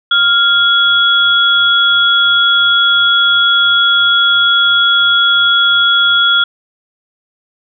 sine tone pair together, 1396.9 / 3353 Hz, F6 / G#7, 0 / +16 cents, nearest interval octave + minor third, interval 1516 cents, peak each -10 dBFS, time 0.11-6.44 s, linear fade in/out 5 ms, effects none

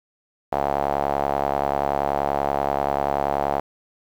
sawtooth tone with band-pass filter, 70.4 Hz, C#2, 27 cents sharp, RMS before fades -23 dBFS, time 0.52-3.6 s, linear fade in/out 5 ms, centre 740 Hz, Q 3.7, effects 8-bit

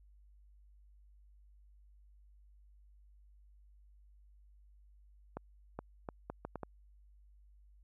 accelerating click train, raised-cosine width 1 ms, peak -26 dBFS, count 7, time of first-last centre 5.37-6.633 s, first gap 420 ms, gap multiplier 0.71, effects added 50 Hz sine -59 dBFS peak until 7.83 s

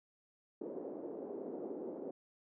white band-pass noise, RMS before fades -44 dBFS, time 0.61-2.11 s, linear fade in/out 5 ms, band 270 to 480 Hz, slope 24 dB/octave, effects none

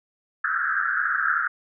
pink band-pass noise, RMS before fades -24 dBFS, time 0.44-1.48 s, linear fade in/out 5 ms, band 1300 to 1700 Hz, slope 96 dB/octave, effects none

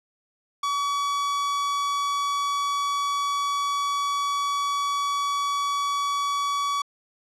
45% pulse tone, 1136 Hz, C#6, 42 cents sharp, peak -23 dBFS, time 0.63-6.82 s, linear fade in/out 5 ms, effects low-pass 7000 Hz 12 dB/octave

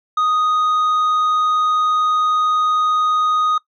sine tone with tanh clipping, 1244.5 Hz, D#6, in tune, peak -15 dBFS, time 0.17-3.58 s, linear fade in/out 5 ms, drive 5 dB, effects noise-tail reverb RT60 0.1 s tail -20 dB re dry

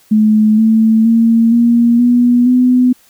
sine tone with pitch steps, 215 / 221.7 / 228.6 / 235.7 / 243 / 250.6 Hz, A3 / A3 / A#3 / A#3 / B3 / B3, -40 / +13 / -34 / +19 / -28 / +25 cents, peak -6 dBFS, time 0.11-2.93 s, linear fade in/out 10 ms, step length 470 ms, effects white hiss -49 dBFS RMS until 3.09 s

